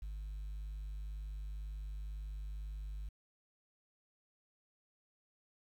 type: tone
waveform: sine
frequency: 51 Hz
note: G#1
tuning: 31 cents flat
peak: -38 dBFS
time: 0.02-3.09 s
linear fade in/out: 5 ms
effects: tanh soft clip ceiling -39 dBFS + 11-bit